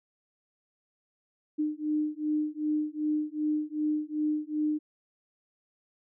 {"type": "beating tone pair", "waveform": "sine", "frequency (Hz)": [302.2, 304.8], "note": ["D4", "D#4"], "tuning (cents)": [50, -36], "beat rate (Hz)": 2.6, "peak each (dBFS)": -30, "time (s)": [1.58, 4.79], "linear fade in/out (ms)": 20, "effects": []}